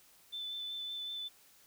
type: tone with vibrato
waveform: sine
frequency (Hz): 3520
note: A7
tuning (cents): 0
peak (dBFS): -38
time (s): 0.32-1.29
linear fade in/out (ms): 20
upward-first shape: sine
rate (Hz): 5.3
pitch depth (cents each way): 13
effects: white hiss -63 dBFS RMS until 1.66 s

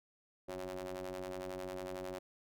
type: ring-modulated tone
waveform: sawtooth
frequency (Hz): 93.1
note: F#2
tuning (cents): +11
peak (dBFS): -34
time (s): 0.48-2.19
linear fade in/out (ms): 10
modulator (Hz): 460
effects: none

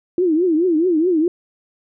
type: tone with vibrato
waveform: sine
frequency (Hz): 337.3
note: E4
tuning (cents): +40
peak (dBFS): -13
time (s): 0.18-1.28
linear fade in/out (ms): 2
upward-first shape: triangle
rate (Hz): 4.7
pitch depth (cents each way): 210
effects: none

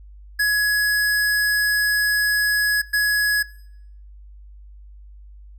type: tone bursts at uneven times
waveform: square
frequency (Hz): 1680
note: G#6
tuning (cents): +19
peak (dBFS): -17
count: 2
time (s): 0.39-2.82 / 2.93-3.43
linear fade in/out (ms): 10
effects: noise-tail reverb RT60 0.7 s tail -21 dB re dry + added 50 Hz sine -40 dBFS peak until 5.58 s

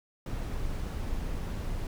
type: noise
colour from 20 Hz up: brown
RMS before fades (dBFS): -33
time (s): 0.26-1.87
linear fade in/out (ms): 2
effects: none

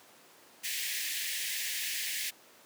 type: high-pass noise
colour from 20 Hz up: pink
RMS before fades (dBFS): -35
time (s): 0.63-2.31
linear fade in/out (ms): 20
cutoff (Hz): 1700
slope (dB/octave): 96
effects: pink hiss -57 dBFS RMS until 2.65 s + high-pass 300 Hz 12 dB/octave

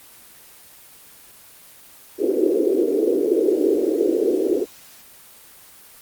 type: band-pass noise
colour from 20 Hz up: white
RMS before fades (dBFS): -19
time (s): 2.18-4.66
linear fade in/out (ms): 50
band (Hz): 310 to 450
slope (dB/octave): 48
effects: white hiss -46 dBFS RMS until 6.01 s + Opus 24 kbps

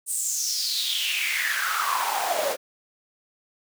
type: noise with high-pass filter sweep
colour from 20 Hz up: pink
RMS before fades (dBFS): -26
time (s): 0.06-2.57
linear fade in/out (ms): 50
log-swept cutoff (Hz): 9100 to 510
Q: 6.4
effects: none

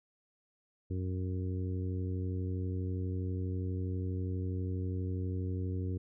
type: harmonic tone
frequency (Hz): 92.3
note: F#2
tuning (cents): -4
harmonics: 1 / 2 / 3 / 4 / 5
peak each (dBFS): -33 / -43 / -42 / -45 / -48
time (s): 0.9-5.98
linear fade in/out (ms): 10
effects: none

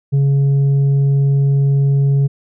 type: tone with tanh clipping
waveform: triangle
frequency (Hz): 139.1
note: C#3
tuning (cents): +6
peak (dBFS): -11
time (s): 0.12-2.28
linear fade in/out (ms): 20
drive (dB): 8
effects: none

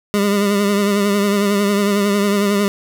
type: tone with vibrato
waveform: 25% pulse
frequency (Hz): 202.5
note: G#3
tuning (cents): -43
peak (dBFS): -10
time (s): 0.14-2.68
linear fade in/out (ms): 0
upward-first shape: triangle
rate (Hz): 11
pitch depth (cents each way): 49
effects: none

